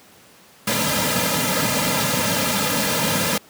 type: noise with comb filter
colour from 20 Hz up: pink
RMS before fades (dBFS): -20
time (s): 0.67-3.38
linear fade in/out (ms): 5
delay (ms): 2.7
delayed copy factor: -0.95
effects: pink hiss -49 dBFS RMS until 3.49 s + high-pass 150 Hz 12 dB/octave